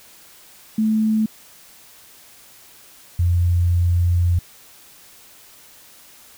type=tone pair in turn; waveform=sine; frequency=218 / 87.27 Hz; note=A3 / F2; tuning=-16 / -1 cents; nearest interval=octave + major third; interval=1585 cents; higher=first; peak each=-15 / -14 dBFS; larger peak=second; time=0.78-1.26 / 3.19-4.39 s; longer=second; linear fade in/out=5 ms; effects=white hiss -47 dBFS RMS until 6.37 s